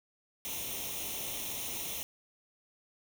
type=noise with comb filter; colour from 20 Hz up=white; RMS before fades=-38 dBFS; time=0.45-2.03 s; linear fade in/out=0 ms; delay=0.32 ms; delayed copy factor=+0.75; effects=none